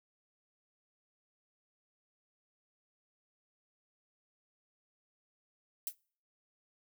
violet noise with exponential decay, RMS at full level -32 dBFS, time 5.87-5.95 s, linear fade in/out 1 ms, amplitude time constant 17 ms, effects noise-tail reverb RT60 0.5 s tail -26 dB re dry

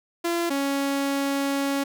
sawtooth tone pair in turn, 341.1 / 277.8 Hz, F4 / C#4, -41 / +4 cents, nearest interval major third, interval 355 cents, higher first, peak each -19 dBFS, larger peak neither, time 0.24-0.5 / 0.5-1.84 s, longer second, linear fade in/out 10 ms, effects none

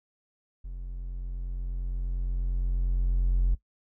triangle tone with level ramp, 44.29 Hz, F1, 25 cents sharp, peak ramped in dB -33 to -17 dBFS, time 0.64-3.55 s, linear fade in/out 10 ms, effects noise-tail reverb RT60 0.1 s tail -18 dB re dry + tanh soft clip ceiling -15 dBFS

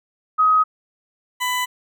sine / 20% pulse tone pair in turn, 1262 / 997.6 Hz, D#6 / B5, +24 / +17 cents, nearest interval major third, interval 407 cents, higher first, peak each -12 / -15 dBFS, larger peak first, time 0.38-0.64 / 1.4-1.66 s, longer neither, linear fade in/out 20 ms, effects none

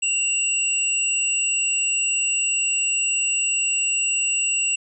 sine tone pair together, 2765 / 7821 Hz, F7 / B8, -18 / -18 cents, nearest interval octave + tritone, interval 1800 cents, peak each -22 dBFS, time 0.02-4.76 s, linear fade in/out 10 ms, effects none

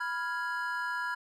triangle chord, F diminished, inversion second, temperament equal, 987.8 / 1396.9 / 1661.2 Hz, Cb6 / F6 / Ab6, 0 / 0 / 0 cents, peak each -34 dBFS, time 0-1.15 s, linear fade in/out 10 ms, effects none

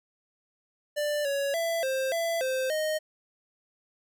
square tone with pitch steps, 591 / 559 / 667 / 528 / 669 / 521 / 620 Hz, D5 / C#5 / E5 / C5 / E5 / C5 / D#5, +11 / +14 / +20 / +16 / +25 / -7 / -6 cents, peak -27 dBFS, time 0.96-2.99 s, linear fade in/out 20 ms, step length 290 ms, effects none

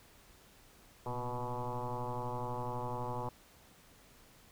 sine tone with frequency modulation, 490 Hz, B4, 14 cents flat, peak -35 dBFS, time 1.06-3.29 s, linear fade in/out 2 ms, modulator 124 Hz, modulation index 4.5, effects pink hiss -61 dBFS RMS until 4.51 s

